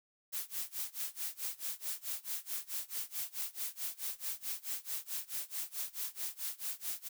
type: noise with tremolo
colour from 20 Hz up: blue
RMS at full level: -37 dBFS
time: 0.32-7.09 s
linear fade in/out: 20 ms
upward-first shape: sine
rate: 4.6 Hz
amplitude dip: 95%
effects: none